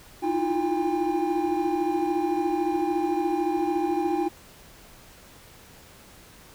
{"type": "tone cluster", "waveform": "triangle", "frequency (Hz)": [312.3, 336, 349.8, 805], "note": ["D#4", "E4", "F4", "G5"], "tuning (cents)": [7, 33, 3, 46], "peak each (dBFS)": [-26, -28, -25, -26], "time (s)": [0.22, 4.29], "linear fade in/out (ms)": 20, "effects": ["tanh soft clip ceiling -11 dBFS", "pink hiss -50 dBFS RMS until 6.54 s"]}